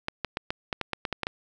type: clicks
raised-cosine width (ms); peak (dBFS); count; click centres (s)
0.3; -12; 11; 0.084 / 0.247 / 0.371 / 0.505 / 0.728 / 0.813 / 0.933 / 1.052 / 1.127 / 1.233 / 1.269
effects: none